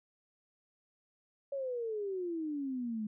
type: exponential sweep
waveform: sine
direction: down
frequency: 565 to 209.2 Hz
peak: -34 dBFS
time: 1.52-3.07 s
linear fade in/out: 5 ms
effects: none